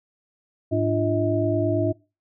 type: tone cluster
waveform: sine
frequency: 105.6 / 295.8 / 344.9 / 637 Hz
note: G#2 / D4 / F4 / D#5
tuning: +29 / +13 / -22 / +41 cents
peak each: -25 dBFS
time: 0.71-1.93 s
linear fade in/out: 20 ms
effects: noise-tail reverb RT60 0.3 s tail -23 dB re dry